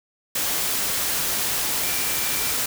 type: tone in noise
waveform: sine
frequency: 2349 Hz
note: D7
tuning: in tune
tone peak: -35 dBFS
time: 1.83-2.52 s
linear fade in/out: 5 ms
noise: white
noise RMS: -24 dBFS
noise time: 0.35-2.66 s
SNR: -14 dB
effects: none